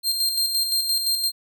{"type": "tone with tremolo", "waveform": "sawtooth", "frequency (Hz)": 4186, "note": "C8", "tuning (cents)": 0, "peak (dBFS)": -16, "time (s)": [0.03, 1.32], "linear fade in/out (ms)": 50, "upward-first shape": "square", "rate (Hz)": 5.8, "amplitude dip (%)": 45, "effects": []}